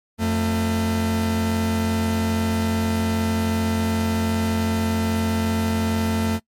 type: tone pair together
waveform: 40% pulse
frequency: 88.6 / 223.3 Hz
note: F2 / A3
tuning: +25 / +26 cents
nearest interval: octave + major third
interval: 1601 cents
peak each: -23 / -20 dBFS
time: 0.18-6.4 s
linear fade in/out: 50 ms
effects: noise-tail reverb RT60 0.1 s tail -23 dB re dry + MP3 64 kbps